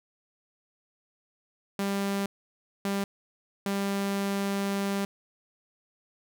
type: tone bursts at uneven times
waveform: sawtooth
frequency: 198.3 Hz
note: G3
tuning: 20 cents sharp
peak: -23 dBFS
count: 3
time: 1.79-2.26 / 2.85-3.04 / 3.66-5.05 s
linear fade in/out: 2 ms
effects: none